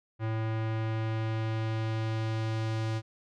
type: tone with low-pass filter sweep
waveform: square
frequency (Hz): 111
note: A2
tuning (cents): +16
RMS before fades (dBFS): -31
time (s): 0.19-3.02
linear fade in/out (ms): 50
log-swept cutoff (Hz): 2100 to 5600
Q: 0.92
effects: none